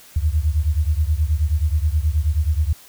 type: beating tone pair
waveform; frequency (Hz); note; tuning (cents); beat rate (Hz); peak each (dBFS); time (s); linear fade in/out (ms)
sine; 73.1 / 82.5; D2 / E2; -7 / +2; 9.4; -18 / -20; 0.16-2.73; 5
effects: white hiss -46 dBFS RMS until 2.88 s

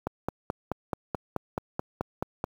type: click train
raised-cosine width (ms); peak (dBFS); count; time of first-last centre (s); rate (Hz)
1; -14; 12; 0.07-2.441; 4.64
effects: high-pass 60 Hz 12 dB/octave + 8-bit

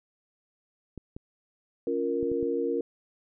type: clicks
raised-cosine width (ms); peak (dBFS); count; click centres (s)
3; -26; 5; 0.977 / 1.165 / 2.229 / 2.317 / 2.428
type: chord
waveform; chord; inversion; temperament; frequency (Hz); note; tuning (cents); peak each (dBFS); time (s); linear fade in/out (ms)
sine; Bb minor; first; just; 279.7 / 349.6 / 466.2; Db4 / F4 / Bb4; +16 / +2 / 0; -32 / -31 / -28; 1.87-2.81; 2
effects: none

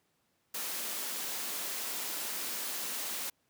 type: high-pass noise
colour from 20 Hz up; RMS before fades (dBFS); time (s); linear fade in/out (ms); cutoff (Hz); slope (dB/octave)
white; -37; 0.54-3.3; 5; 190; 24
effects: pink hiss -75 dBFS RMS until 3.49 s + high-pass 100 Hz 12 dB/octave

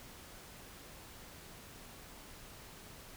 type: silence
effects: pink hiss -53 dBFS RMS until 3.16 s

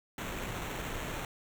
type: noise with sample-and-hold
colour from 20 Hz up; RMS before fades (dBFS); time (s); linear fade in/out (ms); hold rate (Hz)
pink; -38; 0.18-1.25; 2; 4900
effects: none

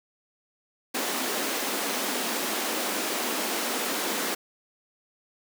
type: high-pass noise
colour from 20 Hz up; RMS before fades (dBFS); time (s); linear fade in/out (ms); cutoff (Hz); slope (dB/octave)
pink; -29; 0.94-4.35; 10; 220; 48
effects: none

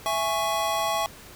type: chord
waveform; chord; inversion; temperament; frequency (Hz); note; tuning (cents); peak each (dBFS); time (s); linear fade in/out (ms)
square; C# minor; first; just; 665.2 / 831.5 / 1108.7; E5 / G#5 / C#6; +16 / +2 / 0; -29; 0.06-1.06; 0
effects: pink hiss -46 dBFS RMS until 1.35 s

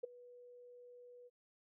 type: tone with ADSR envelope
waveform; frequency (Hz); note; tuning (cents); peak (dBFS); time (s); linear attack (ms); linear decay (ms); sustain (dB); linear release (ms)
sine; 489.2; B4; -16; -35; 0.03-1.3; 11; 11; -20; 34
effects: none

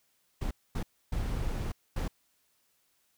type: noise bursts at uneven times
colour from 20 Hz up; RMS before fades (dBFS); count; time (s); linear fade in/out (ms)
brown; -32; 4; 0.41-0.51 / 0.75-0.83 / 1.12-1.72 / 1.96-2.08; 5
effects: white hiss -72 dBFS RMS until 3.17 s

